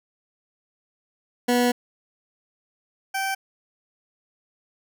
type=tone pair in turn; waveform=20% pulse; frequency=244.4 / 775.9 Hz; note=B3 / G5; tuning=-18 / -18 cents; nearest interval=octave + minor sixth; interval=2000 cents; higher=second; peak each=-13 / -19 dBFS; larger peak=first; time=1.48-1.72 / 3.14-3.35 s; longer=first; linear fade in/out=10 ms; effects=none